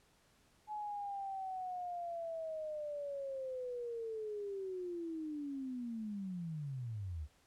sine linear sweep, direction down, 854 to 69.3 Hz, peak -39 dBFS, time 0.67-7.28 s, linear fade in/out 50 ms, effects pink hiss -70 dBFS RMS until 7.46 s + low-pass 11000 Hz 12 dB/octave

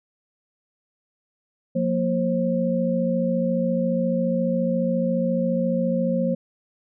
sine tone cluster, 178.6 / 233 / 532 Hz, F3 / A#3 / C5, +39 / -1 / +29 cents, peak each -24 dBFS, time 1.75-6.35 s, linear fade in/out 10 ms, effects none

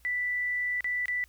sine tone with dropouts, 1975.5 Hz, B6, in tune, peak -27 dBFS, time 0.05-1.24 s, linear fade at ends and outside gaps 0 ms, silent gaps 0.807-0.844 / 1.057-1.082 s, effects added 60 Hz sine -58 dBFS peak until 1.28 s + white hiss -64 dBFS RMS until 1.28 s

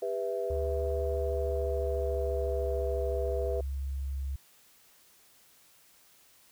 sine chord, E minor, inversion first, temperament equal with one note detuned, 400 / 493.9 / 659.3 Hz, G4 / B4 / E5, +35 / 0 / 0 cents, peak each -34 / -33 / -35 dBFS, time 0.02-3.61 s, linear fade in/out 5 ms
sine tone with pitch glide, 72.6 to 68.13 Hz, D2 to C#2, -19 to -29 cents, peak -31 dBFS, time 0.5-4.36 s, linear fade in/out 5 ms, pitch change -110 cents, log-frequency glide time 1.07-2.89 s
effects tanh soft clip ceiling -18 dBFS + white hiss -61 dBFS RMS until 6.51 s

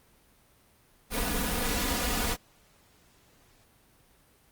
pink noise with comb filter, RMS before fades -29 dBFS, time 1.1-2.37 s, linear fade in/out 50 ms, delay 4.1 ms, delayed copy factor +0.9, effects pink hiss -62 dBFS RMS until 4.51 s + Opus 32 kbps

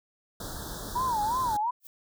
pink band-stop noise, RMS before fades -38 dBFS, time 0.4-1.57 s, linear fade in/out 5 ms, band 1700 to 3400 Hz, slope 96 dB/octave
sine tone with vibrato, 932.3 Hz, A#5, in tune, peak -25 dBFS, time 0.95-1.71 s, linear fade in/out 10 ms, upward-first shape sine, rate 2.8 Hz, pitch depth 200 cents each way
violet noise with exponential growth, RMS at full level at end -41 dBFS, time 1.8-1.87 s, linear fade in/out 1 ms, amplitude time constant 15 ms
effects none

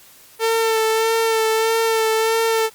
sawtooth tone with vibrato, 447.4 Hz, A4, 29 cents sharp, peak -12 dBFS, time 0.39-2.7 s, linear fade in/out 50 ms, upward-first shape sine, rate 1.6 Hz, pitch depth 23 cents each way, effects white hiss -47 dBFS RMS until 2.74 s + Opus 48 kbps

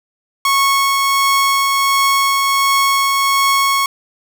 sawtooth tone with tremolo, 1101 Hz, C#6, 12 cents flat, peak -7 dBFS, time 0.45-3.86 s, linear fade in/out 2 ms, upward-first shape triangle, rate 1.4 Hz, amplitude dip 25%, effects none

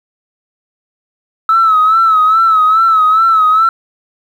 sine tone with vibrato, 1299 Hz, E6, 26 cents flat, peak -5 dBFS, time 1.49-3.69 s, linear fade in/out 2 ms, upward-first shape sine, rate 2.4 Hz, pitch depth 64 cents each way, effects tanh soft clip ceiling -2 dBFS + 7-bit

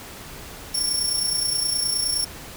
25% pulse tone with amplitude modulation, 5470 Hz, F8, 37 cents flat, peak -14 dBFS, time 0.74-2.25 s, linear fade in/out 10 ms, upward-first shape sine, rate 29.6 Hz, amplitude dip 55%, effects pink hiss -39 dBFS RMS until 2.56 s

